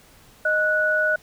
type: tone pair together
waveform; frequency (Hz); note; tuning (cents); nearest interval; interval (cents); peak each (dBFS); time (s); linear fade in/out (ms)
sine; 619.3 / 1473; D#5 / F#6; -8 / -8; octave + minor third; 1500; -23 / -19; 0.45-1.16; 5
effects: pink hiss -52 dBFS RMS until 1.22 s